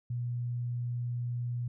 sine tone, 121.1 Hz, B2, 34 cents flat, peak -31 dBFS, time 0.1-1.68 s, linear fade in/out 5 ms, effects none

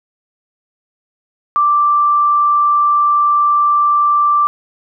sine tone, 1174.7 Hz, D6, in tune, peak -9 dBFS, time 1.56-4.47 s, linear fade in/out 0 ms, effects none

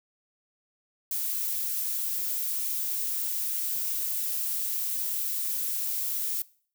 violet noise, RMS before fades -30 dBFS, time 1.11-6.42 s, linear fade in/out 2 ms, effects noise-tail reverb RT60 0.5 s tail -22 dB re dry

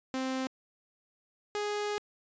sawtooth tone pair in turn, 261.6 / 415.3 Hz, C4 / G#4, 0 / 0 cents, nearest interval minor sixth, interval 800 cents, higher second, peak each -27 dBFS, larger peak neither, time 0.14-0.47 / 1.55-1.98 s, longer second, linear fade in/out 0 ms, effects resampled to 16000 Hz

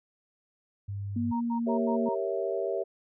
sine tone, 100 Hz, G2, 35 cents sharp, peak -32 dBFS, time 0.88-1.32 s, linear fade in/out 10 ms
sine tone with pitch glide, 237.1 to 233.4 Hz, A#3 to A#3, +30 to +2 cents, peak -27 dBFS, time 1.16-2.09 s, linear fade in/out 5 ms, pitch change -28 cents, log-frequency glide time 1.36-1.57 s
sine tone bursts, 932.3 Hz, A#5, in tune, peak -32 dBFS, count 5, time 1.31-2.154 s, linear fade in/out 20 ms, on 100 ms, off 86 ms
sine chord, G diminished seventh, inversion none, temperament equal, 392 / 466.2 / 554.4 / 659.3 Hz, G4 / Bb4 / Db5 / Fb5, 0 / 0 / 0 / 0 cents, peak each -32 / -34 / -34 / -33 dBFS, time 1.66-2.84 s, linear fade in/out 20 ms
effects none

